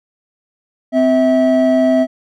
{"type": "tone pair together", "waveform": "triangle", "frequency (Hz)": [258, 649], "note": ["C4", "E5"], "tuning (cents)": [-24, -27], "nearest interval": "octave + major third", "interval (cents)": 1597, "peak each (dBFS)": -10, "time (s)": [0.92, 2.07], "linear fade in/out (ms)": 50, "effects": ["tanh soft clip ceiling 0 dBFS"]}